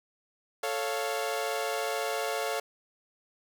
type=chord; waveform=sawtooth; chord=A augmented; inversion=none; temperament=equal; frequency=440 / 554.4 / 698.5 Hz; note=A4 / C#5 / E#5; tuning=0 / 0 / 0 cents; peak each=-30 dBFS; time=0.63-2.6 s; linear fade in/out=5 ms; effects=none